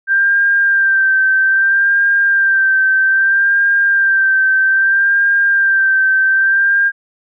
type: tone with vibrato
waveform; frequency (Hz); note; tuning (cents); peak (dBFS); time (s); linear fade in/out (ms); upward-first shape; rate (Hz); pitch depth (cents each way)
sine; 1578; G6; +11; -9; 0.07-6.92; 50; sine; 0.62; 31
effects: none